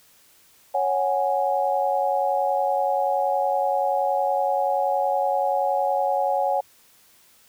sine chord, C# suspended fourth, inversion none, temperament equal, 554.4 / 740 / 830.6 Hz, C#5 / F#5 / G#5, 0 / 0 / 0 cents, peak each -24 dBFS, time 0.74-6.61 s, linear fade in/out 10 ms, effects white hiss -56 dBFS RMS until 7.48 s

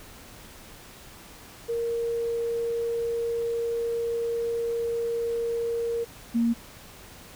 sine tone pair in turn, 465.8 / 232.9 Hz, A#4 / A#3, -1 / -1 cents, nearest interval octave, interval 1200 cents, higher first, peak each -25 / -20 dBFS, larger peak second, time 1.68-6.05 / 6.34-6.54 s, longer first, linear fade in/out 20 ms, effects pink hiss -47 dBFS RMS until 7.35 s

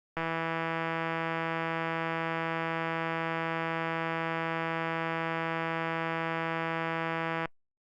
click train, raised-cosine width 0.5 ms, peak -17 dBFS, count 1196, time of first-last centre 0.17-7.457 s, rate 164 Hz, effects noise-tail reverb RT60 0.1 s tail -26 dB re dry + Opus 48 kbps

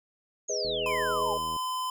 sine exponential sweep, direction down, 6770 to 784 Hz, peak -31 dBFS, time 0.48-1.34 s, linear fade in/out 10 ms
sine chord, G# minor, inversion none, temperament just, 415.3 / 498.4 / 623 Hz, G#4 / B4 / D#5, 0 / +16 / +2 cents, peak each -34 dBFS, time 0.49-1.38 s, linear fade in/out 10 ms
click train, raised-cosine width 2 ms, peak -30 dBFS, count 75, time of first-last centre 0.65-1.564 s, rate 81 Hz
square tone, 1020 Hz, C6, 44 cents flat, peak -30 dBFS, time 0.86-1.9 s, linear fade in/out 2 ms
effects none

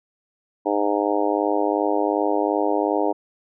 harmonic tone, 102.7 Hz, G#2, 19 cents flat, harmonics 3 / 4 / 5 / 6 / 7 / 8 / 9, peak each -24 / -25 / -26 / -27 / -27 / -28 / -29 dBFS, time 0.65-3.13 s, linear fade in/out 20 ms, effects none

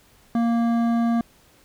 sine tone with hard clipping, 232.9 Hz, A#3, 1 cent flat, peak -20 dBFS, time 0.35-1.21 s, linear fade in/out 2 ms, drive 11 dB, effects pink hiss -56 dBFS RMS until 1.64 s

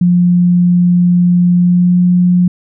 sine tone with pitch glide, 176.7 to 178.55 Hz, F3 to F3, +21 to +39 cents, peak -6 dBFS, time 0.01-2.48 s, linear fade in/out 5 ms, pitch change +18 cents, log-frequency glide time 1.57-2 s, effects none

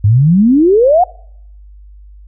sine exponential sweep, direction up, 97 to 755 Hz, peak -5 dBFS, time 0.04-1.04 s, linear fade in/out 5 ms, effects noise-tail reverb RT60 0.7 s tail -25 dB re dry + added 50 Hz sine -34 dBFS peak until 2.27 s

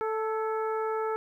harmonic tone with a mistuned harmonic, 440 Hz, A4, in tune, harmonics 1 / 2 / 3 / 4 / 5, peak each -29 / -34 / -35 / -46 / -49 dBFS, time 0.01-1.16 s, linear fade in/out 0 ms, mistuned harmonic 4, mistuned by -60 cents, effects 11-bit

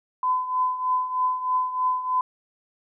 sine tone with tremolo, 1013 Hz, B5, 44 cents sharp, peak -18 dBFS, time 0.23-2.21 s, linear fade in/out 2 ms, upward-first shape triangle, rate 3.2 Hz, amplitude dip 75%, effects none

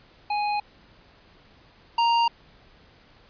square tone pair in turn, 830.6 / 932.3 Hz, G#5 / A#5, 0 / 0 cents, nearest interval major second, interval 200 cents, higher second, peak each -24 / -19 dBFS, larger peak second, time 0.3-0.6 / 1.98-2.28 s, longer neither, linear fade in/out 5 ms, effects pink hiss -55 dBFS RMS until 3.29 s + resampled to 11025 Hz

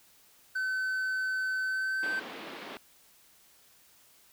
triangle tone with pitch glide, 1523 to 1547.8 Hz, F#6 to G6, +50 to -22 cents, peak -27 dBFS, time 0.55-2.2 s, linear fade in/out 10 ms, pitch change +28 cents, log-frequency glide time 1.63-2.09 s
pink band-pass noise, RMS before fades -43 dBFS, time 2.03-2.77 s, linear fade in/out 0 ms, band 230 to 3900 Hz, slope 24 dB/octave
effects white hiss -61 dBFS RMS until 4.32 s

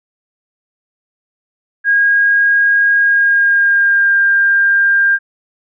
sine tone with pitch glide, 1633 to 1598.5 Hz, G#6 to G6, -30 to +33 cents, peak -8 dBFS, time 1.84-5.19 s, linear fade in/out 50 ms, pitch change -37 cents, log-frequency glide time 2.97-4.19 s, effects none

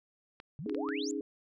clicks, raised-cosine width 0.3 ms, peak -30 dBFS, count 4, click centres 0.401 / 0.696 / 0.747 / 0.889 s
sine exponential sweep, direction up, 129.7 to 7459 Hz, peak -38 dBFS, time 0.59-1.11 s, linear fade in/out 0 ms
sine chord, C# suspended second, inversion none, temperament equal, 277.2 / 311.1 / 415.3 Hz, C#4 / D#4 / G#4, 0 / 0 / 0 cents, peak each -37 dBFS, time 0.66-1.21 s, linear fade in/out 2 ms
effects none

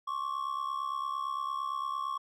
triangle ring-modulated tone, 1108.7 Hz, C#6, in tune, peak -27 dBFS, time 0.07-2.18 s, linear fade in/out 10 ms, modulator 34.4 Hz, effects none

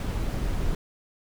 brown noise, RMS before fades -27 dBFS, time 0-0.75 s, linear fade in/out 2 ms, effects none

